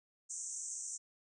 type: band-pass noise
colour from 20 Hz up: pink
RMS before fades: -43 dBFS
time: 0.29-0.98 s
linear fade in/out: 20 ms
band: 6000 to 8500 Hz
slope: 96 dB/octave
effects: none